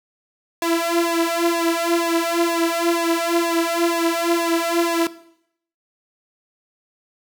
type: tone with flanger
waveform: sawtooth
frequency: 336.9 Hz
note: E4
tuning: 38 cents sharp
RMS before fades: -20 dBFS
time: 0.62-5.07 s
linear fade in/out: 2 ms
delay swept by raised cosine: 1.8 to 4.4 ms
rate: 2.1 Hz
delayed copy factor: +0.95
effects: noise-tail reverb RT60 0.7 s tail -17 dB re dry